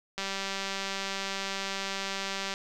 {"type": "click train", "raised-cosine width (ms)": 0.2, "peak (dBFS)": -16, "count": 461, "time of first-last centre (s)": [0.18, 2.539], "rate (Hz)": 195, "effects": []}